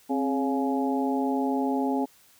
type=harmonic tone with a mistuned harmonic; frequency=140 Hz; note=C#3; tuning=18 cents sharp; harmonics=2 / 3 / 4 / 5 / 6; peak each=-25 / -32 / -36 / -34 / -31 dBFS; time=0.09-2.06 s; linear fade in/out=20 ms; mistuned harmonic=2; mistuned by=-84 cents; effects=white hiss -58 dBFS RMS until 2.39 s + high-pass 60 Hz 12 dB/octave